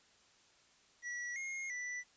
square tone with pitch steps, 1940 / 2144 / 1974 Hz, B6 / C7 / B6, -31 / +42 / -1 cents, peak -40 dBFS, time 1.02-2.04 s, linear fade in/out 50 ms, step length 340 ms, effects white hiss -67 dBFS RMS until 2.16 s + resampled to 16000 Hz

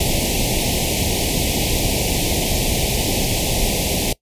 pink band-stop noise, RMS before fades -19 dBFS, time 0-4.13 s, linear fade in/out 5 ms, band 820 to 2200 Hz, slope 48 dB/octave, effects noise-tail reverb RT60 0.1 s tail -21 dB re dry + resampled to 32000 Hz

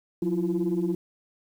sine tone cluster, 180.2 / 331.2 / 348.8 Hz, F#3 / E4 / F4, -45 / +8 / -2 cents, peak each -27 dBFS, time 0.22-0.95 s, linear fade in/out 5 ms, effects tanh soft clip ceiling -17 dBFS + 9-bit

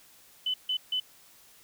sine tone bursts, 3014 Hz, F#7, 31 cents sharp, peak -26 dBFS, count 3, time 0.46-1 s, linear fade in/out 5 ms, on 80 ms, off 150 ms, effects white hiss -57 dBFS RMS until 1.63 s

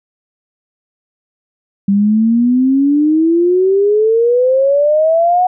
sine exponential sweep, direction up, 196 to 740 Hz, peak -8 dBFS, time 1.88-5.47 s, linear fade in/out 5 ms, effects none

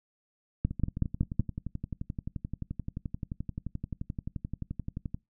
two click trains, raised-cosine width 5 ms, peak -22 / -13 dBFS, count 52 / 5, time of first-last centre 0.71-5.145 / 0.65-1.396 s, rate 11.5 / 5.36 Hz, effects noise-tail reverb RT60 0.2 s tail -23 dB re dry

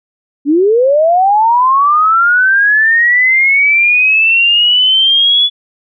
sine linear sweep, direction up, 272 to 3433 Hz, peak -6 dBFS, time 0.45-5.5 s, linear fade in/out 50 ms, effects none

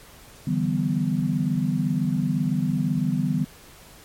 sine chord, E minor seventh, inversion third, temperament equal with one note detuned, 146.83 / 164.81 / 192.63 / 246.9 Hz, D3 / E3 / G3 / B3, 0 / 0 / -30 / 0 cents, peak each -26 dBFS, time 0.47-3.45 s, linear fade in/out 5 ms, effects pink hiss -48 dBFS RMS until 4.04 s + MP3 64 kbps

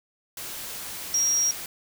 sine tone in noise, 5650 Hz, F8, 19 cents sharp, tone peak -20 dBFS, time 1.14-1.51 s, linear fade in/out 2 ms, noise white, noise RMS -36 dBFS, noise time 0.37-1.66 s, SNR +13 dB, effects none

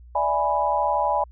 sine chord, E dominant seventh, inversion third, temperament equal, 587.3 / 659.3 / 830.6 / 987.8 Hz, D5 / E5 / G#5 / B5, 0 / 0 / 0 / 0 cents, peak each -26 / -28 / -23 / -24 dBFS, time 0.15-1.24 s, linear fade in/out 5 ms, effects added 60 Hz sine -43 dBFS peak until 1.31 s

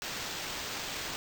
white noise with sample-and-hold, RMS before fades -38 dBFS, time 0.02-1.16 s, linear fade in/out 0 ms, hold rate 11025 Hz, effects none

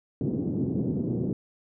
pink band-pass noise, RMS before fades -28 dBFS, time 0.21-1.33 s, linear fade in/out 2 ms, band 120 to 360 Hz, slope 24 dB/octave, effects none

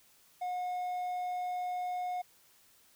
triangle tone, 723 Hz, F#5, 40 cents flat, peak -31 dBFS, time 0.41-2.22 s, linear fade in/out 10 ms, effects white hiss -64 dBFS RMS until 2.95 s

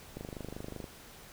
click train, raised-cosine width 2 ms, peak -27 dBFS, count 18, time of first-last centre 0.17-0.842 s, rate 25.3 Hz, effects pink hiss -52 dBFS RMS until 1.32 s

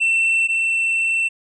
triangle tone pair in turn, 2689 / 2689 Hz, E7 / E7, +34 / +34 cents, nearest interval unison, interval 0 cents, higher neither, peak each -13 / -15 dBFS, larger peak first, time 0-0.48 / 0.48-1.29 s, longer second, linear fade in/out 20 ms, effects resampled to 24000 Hz

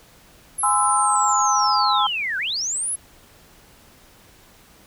sine linear two-way sweep, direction down then up, 11175 to 1455 to 11175 Hz, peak -22 dBFS, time 0.58-2.96 s, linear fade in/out 10 ms, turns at 2.38 s
sine chord, Ab augmented, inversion none, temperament equal with one note detuned, 830.6 / 1033.9 / 1318.5 Hz, Ab5 / C6 / E6, 0 / -21 / 0 cents, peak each -21 dBFS, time 0.63-2.07 s, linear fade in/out 5 ms
effects pink hiss -51 dBFS RMS until 4.86 s

